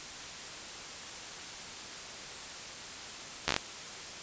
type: slowing click train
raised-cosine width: 0.2 ms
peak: -9 dBFS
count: 6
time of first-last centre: 3.48-3.564 s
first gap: 12 ms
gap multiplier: 1.17
effects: white hiss -43 dBFS RMS until 4.22 s + resampled to 16000 Hz